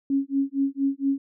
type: tone with tremolo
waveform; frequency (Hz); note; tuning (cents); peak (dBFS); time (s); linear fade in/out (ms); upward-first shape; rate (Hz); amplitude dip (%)
sine; 275; C#4; -14; -18; 0.1-1.18; 2; sine; 4.3; 100
effects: none